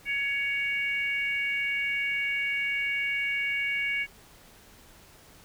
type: harmonic tone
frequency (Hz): 559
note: C#5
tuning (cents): +14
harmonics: 3 / 4 / 5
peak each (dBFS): -35 / -27 / -36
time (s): 0.05-4.07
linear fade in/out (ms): 50
effects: pink hiss -54 dBFS RMS until 5.44 s